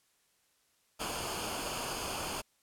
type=noise with comb filter; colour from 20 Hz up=pink; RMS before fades=-37 dBFS; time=0.99-2.42 s; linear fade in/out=20 ms; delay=0.52 ms; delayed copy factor=-0.65; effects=white hiss -72 dBFS RMS until 2.62 s + low-pass 12000 Hz 12 dB/octave